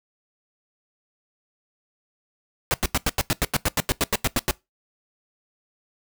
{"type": "noise bursts", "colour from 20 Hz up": "pink", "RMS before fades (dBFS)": -21, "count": 16, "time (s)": [2.71, 4.51], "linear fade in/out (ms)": 0, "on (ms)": 30, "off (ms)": 88, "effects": ["noise-tail reverb RT60 0.2 s tail -22 dB re dry"]}